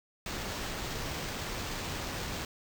pink noise with sample-and-hold, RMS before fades -37 dBFS, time 0.26-2.45 s, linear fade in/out 2 ms, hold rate 11025 Hz, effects none

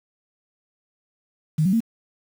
sine tone with pitch steps, 155.56 / 188.23 / 227.8 Hz, D#3 / F#3 / A#3, 0 / +30 / -40 cents, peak -16 dBFS, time 1.58-1.805 s, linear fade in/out 10 ms, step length 75 ms, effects 7-bit

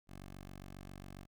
10% pulse tone, 47.37 Hz, F#1, 41 cents sharp, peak -40 dBFS, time 0.07-1.27 s, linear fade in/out 50 ms, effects none

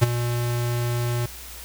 square tone with ADSR envelope, 120 Hz, B2, 49 cents flat, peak -11 dBFS, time 0.01-1.26 s, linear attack 21 ms, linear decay 18 ms, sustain -12 dB, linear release 5 ms, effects added 60 Hz sine -42 dBFS peak until 1.64 s + white hiss -40 dBFS RMS until 1.64 s

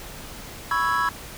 triangle chord, C# minor seventh, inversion third, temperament equal with one note detuned, 987.8 / 1104.9 / 1318.5 / 1661.2 Hz, B5 / C#6 / E6 / G#6, 0 / -6 / 0 / 0 cents, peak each -24 dBFS, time 0.71-1.09 s, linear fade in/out 2 ms, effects pink hiss -39 dBFS RMS until 1.37 s

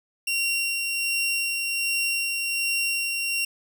sawtooth tone with tremolo, 2751 Hz, F7, 27 cents flat, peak -19 dBFS, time 0.27-3.45 s, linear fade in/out 5 ms, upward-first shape sine, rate 1.3 Hz, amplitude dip 30%, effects none

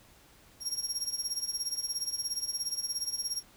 30% pulse tone with tremolo, 5588 Hz, F8, in tune, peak -25 dBFS, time 0.6-3.43 s, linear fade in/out 50 ms, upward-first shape sine, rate 17 Hz, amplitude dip 80%, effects pink hiss -59 dBFS RMS until 3.56 s

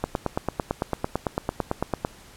click train, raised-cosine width 1 ms, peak -9 dBFS, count 19, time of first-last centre 0.04-2.049 s, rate 8.96 Hz, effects pink hiss -49 dBFS RMS until 2.36 s + low-pass 12000 Hz 12 dB/octave

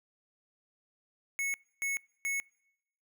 square tone bursts, 2200 Hz, C#7, 14 cents flat, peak -31 dBFS, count 3, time 1.39-2.4 s, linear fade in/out 0 ms, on 150 ms, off 280 ms, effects noise-tail reverb RT60 0.8 s tail -26 dB re dry

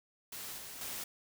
white noise with level steps, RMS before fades -44 / -47 / -41 dBFS, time 0.32-1.04 s, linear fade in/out 5 ms, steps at 0.58 / 0.81 s, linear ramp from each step 2 ms, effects none

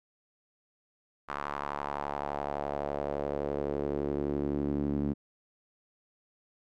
sawtooth tone with band-pass filter sweep, 71.8 Hz, D2, 39 cents flat, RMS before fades -33 dBFS, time 1.28-5.14 s, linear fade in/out 20 ms, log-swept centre 1200 to 250 Hz, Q 2.5, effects none

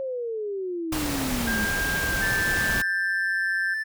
sine exponential sweep, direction down, 543 to 207.7 Hz, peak -27 dBFS, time 0-1.65 s, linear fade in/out 0 ms
pink noise, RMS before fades -29 dBFS, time 0.92-2.82 s, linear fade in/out 5 ms
sine tone with pitch glide, 1599 to 1575.2 Hz, G6 to G6, +34 to +8 cents, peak -25 dBFS, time 1.47-3.74 s, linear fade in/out 5 ms, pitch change -26 cents, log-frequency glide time 2.01-2.21 s
triangle tone, 1760 Hz, A6, in tune, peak -24 dBFS, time 2.21-3.84 s, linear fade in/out 20 ms
effects none

